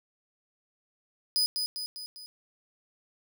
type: tone with echo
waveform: 40% pulse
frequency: 4978 Hz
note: D#8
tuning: in tune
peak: -22 dBFS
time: 1.36-1.46 s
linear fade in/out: 0 ms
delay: 200 ms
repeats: 4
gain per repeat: -5 dB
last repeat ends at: 2.26 s
effects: none